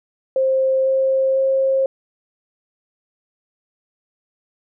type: tone with pitch steps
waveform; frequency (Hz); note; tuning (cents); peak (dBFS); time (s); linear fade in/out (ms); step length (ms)
sine; 528 / 531.4 / 534.8; C5 / C5 / C5; +16 / +27 / +38; -14; 0.36-1.86; 2; 500
effects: none